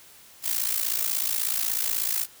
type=noise with amplitude modulation; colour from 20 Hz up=blue; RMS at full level=-23 dBFS; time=0.42-2.27 s; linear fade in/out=50 ms; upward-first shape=sine; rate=56.4 Hz; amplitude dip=80%; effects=white hiss -51 dBFS RMS until 2.4 s